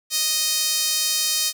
sawtooth tone with high-pass filter, 622.3 Hz, D#5, in tune, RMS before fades -22 dBFS, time 0.1-1.53 s, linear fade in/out 50 ms, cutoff 4800 Hz, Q 1.3, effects 8-bit

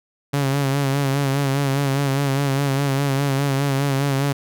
sawtooth tone with vibrato, 138.59 Hz, C#3, in tune, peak -14 dBFS, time 0.33-4.33 s, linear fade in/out 10 ms, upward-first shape sine, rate 4.9 Hz, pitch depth 51 cents each way, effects none

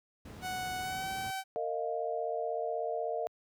brown noise, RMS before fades -41 dBFS, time 0.25-1.31 s, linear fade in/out 5 ms
sawtooth tone with pitch glide, 740 to 767.4 Hz, F#5 to G5, 0 to -37 cents, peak -31 dBFS, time 0.41-1.44 s, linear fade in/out 50 ms, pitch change +63 cents, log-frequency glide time 0.8-1.09 s
sine chord, Bb suspended fourth, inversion none, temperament equal with one note detuned, 459.2 / 622.3 / 698.5 Hz, Bb4 / Eb5 / F5, -26 / 0 / 0 cents, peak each -36 dBFS, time 1.56-3.27 s, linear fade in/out 0 ms
effects high-pass 100 Hz 12 dB/octave

